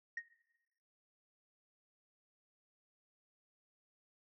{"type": "tone with exponential decay", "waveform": "sine", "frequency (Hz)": 1864.7, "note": "A#6", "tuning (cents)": 0, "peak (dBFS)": -34, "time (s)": [0.17, 0.25], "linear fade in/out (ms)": 5, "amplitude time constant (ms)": 17, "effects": ["noise-tail reverb RT60 1.0 s tail -17 dB re dry", "tanh soft clip ceiling -34 dBFS"]}